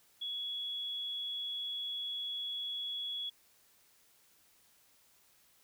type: tone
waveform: sine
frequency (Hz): 3365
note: G#7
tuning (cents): +22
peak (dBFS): -36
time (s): 0.21-3.3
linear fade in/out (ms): 10
effects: white hiss -67 dBFS RMS until 5.63 s